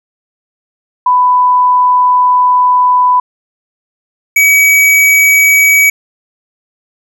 sine / square tone pair in turn, 996 / 2272 Hz, B5 / C#7, +14 / +42 cents, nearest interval octave + major second, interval 1428 cents, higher second, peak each -5 dBFS, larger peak neither, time 1.06-3.2 / 4.36-5.9 s, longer first, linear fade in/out 5 ms, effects none

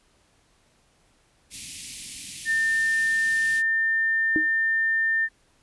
white band-stop noise, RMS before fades -36 dBFS, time 1.5-3.63 s, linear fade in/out 50 ms, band 300 to 2100 Hz, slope 48 dB/octave
sine tone, 1800 Hz, A6, 39 cents sharp, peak -20 dBFS, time 2.45-5.29 s, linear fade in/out 50 ms
sine tone with exponential decay, 313.1 Hz, D#4, 11 cents sharp, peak -18 dBFS, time 4.36-4.49 s, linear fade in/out 0 ms, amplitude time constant 28 ms
effects pink hiss -63 dBFS RMS until 5.62 s + resampled to 24000 Hz

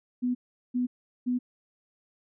sine tone bursts, 247.9 Hz, B3, 7 cents sharp, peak -24 dBFS, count 3, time 0.22-1.39 s, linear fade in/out 20 ms, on 130 ms, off 390 ms, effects none

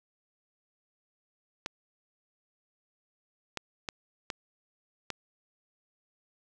clicks, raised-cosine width 0.2 ms, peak -16 dBFS, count 5, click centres 1.661 / 3.573 / 3.888 / 4.302 / 5.103 s, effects none

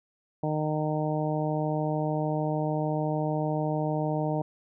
harmonic tone, 153.4 Hz, D#3, 24 cents flat, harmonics 1 / 2 / 3 / 4 / 5 / 6, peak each -29 / -32 / -35 / -32 / -35 / -38 dBFS, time 0.43-4.42 s, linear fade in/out 5 ms, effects none

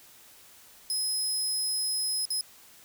20% pulse tone with dropouts, 5100 Hz, D#8, 42 cents sharp, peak -22 dBFS, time 0.9-2.41 s, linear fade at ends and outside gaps 1 ms, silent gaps 2.254-2.304 s, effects white hiss -54 dBFS RMS until 2.84 s

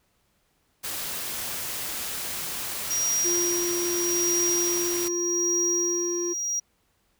white noise, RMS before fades -32 dBFS, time 0.83-5.09 s, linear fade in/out 20 ms
triangle tone with tremolo, 5720 Hz, F8, 41 cents sharp, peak -21 dBFS, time 2.9-6.6 s, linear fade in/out 10 ms, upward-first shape sine, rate 0.83 Hz, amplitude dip 55%
triangle tone, 349.2 Hz, F4, in tune, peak -25 dBFS, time 3.24-6.34 s, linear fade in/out 20 ms
effects pink hiss -69 dBFS RMS until 7.19 s

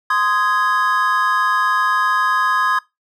triangle chord, Ab major, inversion first, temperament just, 1038.3 / 1245.9 / 1661.2 Hz, C6 / Eb6 / Ab6, -14 / +2 / 0 cents, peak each -17 dBFS, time 0.1-2.79 s, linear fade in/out 5 ms, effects noise-tail reverb RT60 0.2 s tail -21 dB re dry

